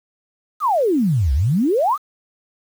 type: exponential two-way sweep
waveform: sine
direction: down then up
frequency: 1318.5 to 62.6 to 1318.5 Hz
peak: -14 dBFS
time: 0.6-1.98 s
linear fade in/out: 50 ms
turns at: 1.33 s
effects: 7-bit